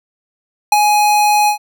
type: tone with ADSR envelope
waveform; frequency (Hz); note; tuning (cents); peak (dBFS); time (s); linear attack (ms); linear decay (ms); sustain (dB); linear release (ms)
square; 836; G#5; +11; -5; 0.72-1.58; 4; 24; -5; 99
effects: none